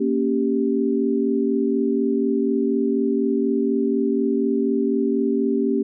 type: chord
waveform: sine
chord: G diminished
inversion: first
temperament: equal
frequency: 233.1 / 277.2 / 392 Hz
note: Bb3 / Db4 / G4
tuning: 0 / 0 / 0 cents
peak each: -22 dBFS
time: 0-5.83 s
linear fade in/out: 10 ms
effects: none